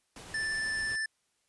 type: noise with tremolo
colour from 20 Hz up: pink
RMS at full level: -46 dBFS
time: 0.16-0.96 s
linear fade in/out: 2 ms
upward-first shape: triangle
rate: 8.4 Hz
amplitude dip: 25%
type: tone with vibrato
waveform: square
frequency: 1761 Hz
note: A6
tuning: 1 cent sharp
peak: -31 dBFS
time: 0.34-1.06 s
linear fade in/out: 5 ms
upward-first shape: triangle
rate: 18 Hz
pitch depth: 12 cents each way
effects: white hiss -75 dBFS RMS until 1.48 s + resampled to 24000 Hz